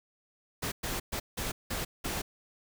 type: noise bursts at uneven times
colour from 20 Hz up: pink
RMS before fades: -34 dBFS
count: 6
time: 0.62-0.72 / 0.83-1 / 1.12-1.2 / 1.37-1.52 / 1.7-1.85 / 2.04-2.22 s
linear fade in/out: 10 ms
effects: none